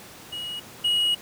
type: tone pair in turn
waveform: triangle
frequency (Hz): 2900 / 2900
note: F#7 / F#7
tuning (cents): -35 / -35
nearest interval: unison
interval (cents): 0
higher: neither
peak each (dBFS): -29 / -18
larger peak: second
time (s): 0.32-0.6 / 0.84-1.15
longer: second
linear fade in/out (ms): 10
effects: pink hiss -44 dBFS RMS until 1.21 s + high-pass 100 Hz 12 dB/octave